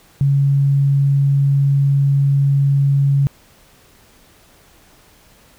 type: tone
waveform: sine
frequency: 139.4 Hz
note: C#3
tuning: 10 cents sharp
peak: -11 dBFS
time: 0.21-3.27 s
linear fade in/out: 0 ms
effects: pink hiss -50 dBFS RMS until 5.58 s